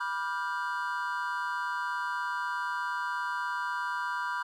triangle chord, G dominant seventh, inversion first, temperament just, 980 / 1176 / 1411.2 / 1568 Hz, B5 / D6 / F6 / G6, -14 / +2 / +18 / 0 cents, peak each -32 / -36 / -35 / -35 dBFS, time 0-4.43 s, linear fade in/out 10 ms, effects none

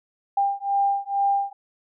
sine beating tone pair, 796 / 798.2 Hz, G5 / G5, +26 / +31 cents, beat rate 2.2 Hz, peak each -23 dBFS, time 0.37-1.53 s, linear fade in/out 5 ms, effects none

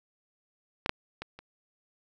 clicks, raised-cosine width 0.3 ms, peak -13 / -9 / -21 / -29 dBFS, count 4, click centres 0.861 / 0.894 / 1.22 / 1.39 s, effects none

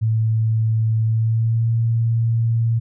sine tone with pitch glide, 111.2 to 114.79 Hz, A2 to A#2, +19 to -26 cents, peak -15 dBFS, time 0.01-2.8 s, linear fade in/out 20 ms, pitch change +55 cents, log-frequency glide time 1.04-1.69 s, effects none

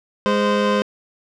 25% pulse tone pair together, 206.2 / 517.9 Hz, G#3 / C5, -12 / -18 cents, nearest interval octave + major third, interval 1594 cents, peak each -15 dBFS, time 0.26-0.82 s, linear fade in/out 0 ms, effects low-pass 4000 Hz 12 dB/octave

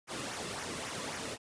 pink noise with flanger, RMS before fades -39 dBFS, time 0.07-1.38 s, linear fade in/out 50 ms, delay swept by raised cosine 0.23 to 1.33 ms, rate 3.7 Hz, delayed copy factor -0.5, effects high-pass 100 Hz 12 dB/octave + resampled to 22050 Hz

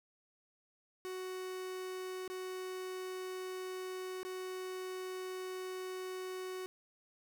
45% pulse tone with dropouts, 371.3 Hz, F#4, 6 cents sharp, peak -40 dBFS, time 1.05-6.66 s, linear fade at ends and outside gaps 0 ms, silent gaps 2.278-2.3 / 4.231-4.25 s, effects none

